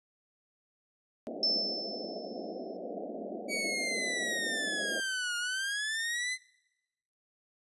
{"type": "band-pass noise", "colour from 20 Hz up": "white", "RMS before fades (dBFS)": -40, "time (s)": [1.27, 5], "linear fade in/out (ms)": 0, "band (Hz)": [190, 710], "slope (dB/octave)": 96}
{"type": "tone with exponential decay", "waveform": "sine", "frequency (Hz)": 5290, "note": "E8", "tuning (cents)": 5, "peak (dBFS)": -24, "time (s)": [1.43, 2.77], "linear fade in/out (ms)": 1, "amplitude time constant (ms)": 290}
{"type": "linear two-way sweep", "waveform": "sawtooth", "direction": "down then up", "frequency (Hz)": [2274, 1418, 2049], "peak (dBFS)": -28, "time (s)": [3.48, 6.38], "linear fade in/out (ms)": 50, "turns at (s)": 5.37}
{"effects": ["noise-tail reverb RT60 1.0 s tail -24 dB re dry", "resampled to 24000 Hz"]}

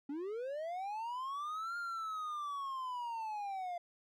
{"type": "linear two-way sweep", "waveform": "triangle", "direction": "up then down", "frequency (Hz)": [270.8, 1412, 689], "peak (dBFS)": -36, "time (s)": [0.09, 3.78], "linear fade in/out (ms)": 5, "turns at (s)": 1.77, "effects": []}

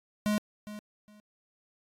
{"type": "tone with echo", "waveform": "square", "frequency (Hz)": 210, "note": "G#3", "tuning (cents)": 19, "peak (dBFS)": -26, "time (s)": [0.26, 0.38], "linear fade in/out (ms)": 0, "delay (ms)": 410, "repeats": 2, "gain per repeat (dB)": -14, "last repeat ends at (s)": 1.2, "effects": ["AAC 64 kbps"]}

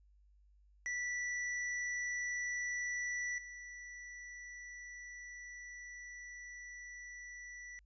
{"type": "tone with level steps", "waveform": "square", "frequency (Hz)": 1962, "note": "B6", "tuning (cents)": -12, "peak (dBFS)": [-37, -48], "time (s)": [0.86, 7.79], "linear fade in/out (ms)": 0, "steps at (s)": 3.38, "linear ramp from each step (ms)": 2, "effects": ["added 50 Hz sine -63 dBFS peak until 7.85 s", "resampled to 16000 Hz"]}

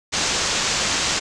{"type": "low-pass noise", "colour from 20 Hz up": "white", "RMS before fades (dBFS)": -22, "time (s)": [0.12, 1.2], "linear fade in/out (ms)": 20, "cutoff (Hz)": 7400, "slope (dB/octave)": 48, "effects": []}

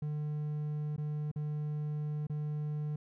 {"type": "tone with dropouts", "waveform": "triangle", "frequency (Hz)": 150, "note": "D3", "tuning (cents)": 37, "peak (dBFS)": -31, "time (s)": [0.02, 2.96], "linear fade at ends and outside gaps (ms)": 5, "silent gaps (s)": [[0.964, 0.979], [1.315, 1.359], [2.269, 2.297]], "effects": []}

